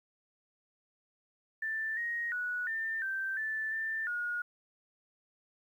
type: tone with pitch steps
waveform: sine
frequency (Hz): 1771 / 1876 / 1468 / 1795 / 1561 / 1757 / 1781 / 1440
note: A6 / A#6 / F#6 / A6 / G6 / A6 / A6 / F#6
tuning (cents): +11 / +11 / -14 / +34 / -8 / -3 / +21 / -47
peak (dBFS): -32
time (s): 1.62-4.42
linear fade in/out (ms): 5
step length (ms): 350
effects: 11-bit